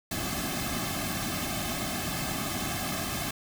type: noise with comb filter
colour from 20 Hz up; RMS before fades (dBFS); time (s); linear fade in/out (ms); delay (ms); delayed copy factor
pink; -32; 0.11-3.31; 5; 2.1; -0.9
effects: none